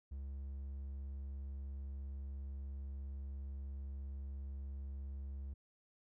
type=tone; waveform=triangle; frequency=68.5 Hz; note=C#2; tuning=20 cents flat; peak=-40 dBFS; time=0.11-5.54 s; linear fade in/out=10 ms; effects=none